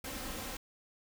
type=noise with comb filter; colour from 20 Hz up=pink; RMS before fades=-41 dBFS; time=0.04-0.57 s; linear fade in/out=5 ms; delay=3.8 ms; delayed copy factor=+0.55; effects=none